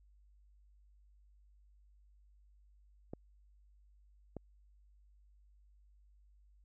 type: clicks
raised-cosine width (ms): 2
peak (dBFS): -29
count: 2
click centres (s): 3.135 / 4.367
effects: added 50 Hz sine -62 dBFS peak until 6.64 s